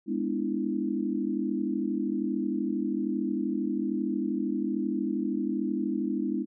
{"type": "chord", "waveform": "sine", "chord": "E dominant seventh", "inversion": "first", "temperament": "just", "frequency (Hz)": [206, 247.2, 296.7, 329.6], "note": ["G#3", "B3", "D4", "E4"], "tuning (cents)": [-14, 2, 18, 0], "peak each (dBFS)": -32, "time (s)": [0.06, 6.46], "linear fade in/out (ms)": 50, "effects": []}